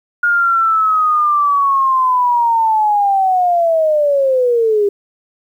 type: linear sweep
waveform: sine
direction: down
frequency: 1429 to 397.9 Hz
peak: -10 dBFS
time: 0.23-4.89 s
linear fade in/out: 5 ms
effects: 8-bit